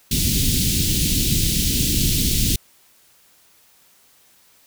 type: band-stop noise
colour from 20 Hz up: pink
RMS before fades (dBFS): -19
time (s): 0.11-2.56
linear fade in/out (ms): 5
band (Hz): 290 to 3100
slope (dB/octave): 24
effects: white hiss -55 dBFS RMS until 4.66 s